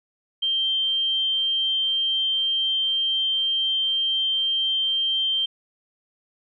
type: tone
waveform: sine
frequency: 3149 Hz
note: G7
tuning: 7 cents sharp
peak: -20 dBFS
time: 0.42-5.46 s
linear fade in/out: 10 ms
effects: none